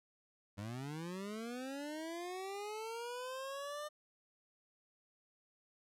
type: linear sweep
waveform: 25% pulse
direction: up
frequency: 96.8 to 605 Hz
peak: -38 dBFS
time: 0.57-3.89 s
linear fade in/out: 20 ms
effects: low-pass 12000 Hz 12 dB/octave